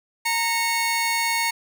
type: tone pair together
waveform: sawtooth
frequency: 924 / 2198 Hz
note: A#5 / C#7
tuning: -16 / -15 cents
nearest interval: octave + minor third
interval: 1501 cents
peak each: -20 dBFS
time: 0.25-1.51 s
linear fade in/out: 10 ms
effects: none